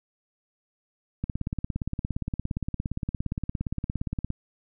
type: click train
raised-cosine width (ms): 5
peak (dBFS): -16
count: 54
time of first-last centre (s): 1.24-4.304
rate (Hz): 17.3
effects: none